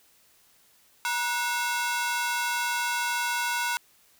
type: ring-modulated tone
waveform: sawtooth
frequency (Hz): 1213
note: D#6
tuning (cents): -44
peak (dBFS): -19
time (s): 1.05-3.77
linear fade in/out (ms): 0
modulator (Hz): 261
effects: white hiss -61 dBFS RMS until 4.19 s